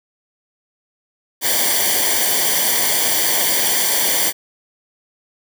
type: noise with comb filter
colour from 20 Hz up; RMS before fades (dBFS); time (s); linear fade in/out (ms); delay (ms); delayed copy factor
white; -17; 1.41-4.33; 50; 0.76; -0.8
effects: none